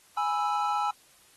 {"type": "chord", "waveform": "triangle", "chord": "E major", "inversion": "first", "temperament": "equal", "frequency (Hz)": [830.6, 987.8, 1318.5], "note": ["G#5", "B5", "E6"], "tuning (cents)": [0, 0, 0], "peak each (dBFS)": [-26, -31, -28], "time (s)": [0.17, 0.91], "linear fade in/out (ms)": 5, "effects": ["white hiss -59 dBFS RMS until 1.36 s", "AAC 32 kbps"]}